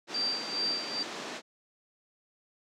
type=band-pass noise; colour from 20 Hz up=pink; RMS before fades=-40 dBFS; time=0.07-1.42 s; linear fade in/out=50 ms; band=230 to 6400 Hz; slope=24 dB/octave
type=tone with tremolo; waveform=sine; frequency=4690 Hz; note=D8; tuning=3 cents flat; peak=-27 dBFS; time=0.14-1.03 s; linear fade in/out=5 ms; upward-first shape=sine; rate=2.4 Hz; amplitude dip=75%
effects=none